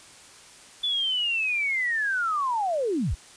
sine linear sweep, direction down, 3480 to 32.7 Hz, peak -23 dBFS, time 0.83-3.15 s, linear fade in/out 10 ms, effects white hiss -49 dBFS RMS until 3.36 s + resampled to 22050 Hz

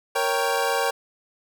25% pulse chord, G diminished, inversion first, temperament equal, 466.2 / 554.4 / 784 Hz, Bb4 / Db5 / G5, 0 / 0 / 0 cents, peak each -22 dBFS, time 0.15-0.91 s, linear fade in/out 10 ms, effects none

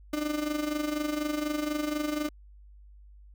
35% pulse tone with amplitude modulation, 300 Hz, D4, 37 cents sharp, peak -24 dBFS, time 0.13-2.29 s, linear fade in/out 5 ms, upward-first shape sine, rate 24.1 Hz, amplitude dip 65%, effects added 50 Hz sine -49 dBFS peak until 3.34 s

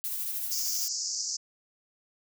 violet noise with tremolo, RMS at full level -32 dBFS, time 0.04-0.88 s, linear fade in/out 0 ms, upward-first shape sine, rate 13 Hz, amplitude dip 30%
pink band-pass noise, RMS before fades -33 dBFS, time 0.51-1.37 s, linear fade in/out 10 ms, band 4800 to 7200 Hz, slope 96 dB/octave
effects none

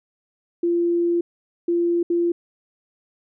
sine tone bursts at uneven times, 343.8 Hz, F4, 27 cents flat, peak -17 dBFS, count 3, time 0.63-1.21 / 1.68-2.03 / 2.1-2.32 s, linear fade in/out 5 ms, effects none

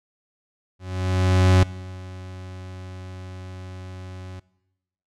40% pulse tone with ADSR envelope, 92.5 Hz, F#2, in tune, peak -11 dBFS, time 0.79-4.4 s, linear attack 840 ms, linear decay 4 ms, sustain -23 dB, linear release 10 ms, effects noise-tail reverb RT60 1.0 s tail -22 dB re dry + low-pass 7000 Hz 12 dB/octave

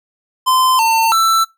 square tone with pitch steps, 1031 / 901 / 1331 Hz, C6 / A5 / E6, -26 / +41 / +16 cents, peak -11 dBFS, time 0.46-1.45 s, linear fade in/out 20 ms, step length 330 ms, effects noise-tail reverb RT60 0.2 s tail -22 dB re dry

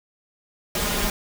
pink noise with comb filter, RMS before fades -24 dBFS, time 0.75-1.1 s, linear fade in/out 2 ms, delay 4.9 ms, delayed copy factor +1, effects none

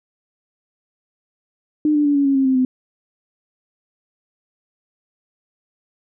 sine tone with pitch steps, 302.4 / 295.3 / 288.4 / 281.7 / 275.1 / 268.6 / 262.3 / 256.2 Hz, D#4 / D4 / D4 / C#4 / C#4 / C4 / C4 / C4, -49 / +10 / -31 / +28 / -13 / +46 / +4 / -36 cents, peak -13 dBFS, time 1.85-2.65 s, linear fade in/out 2 ms, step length 100 ms, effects none

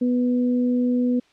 sine tone pair together, 246.9 / 493.8 Hz, B3 / B4, 0 / 0 cents, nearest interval octave, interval 1200 cents, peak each -18 / -28 dBFS, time 0.01-1.2 s, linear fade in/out 10 ms, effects white hiss -59 dBFS RMS until 1.32 s + low-pass 4000 Hz 12 dB/octave

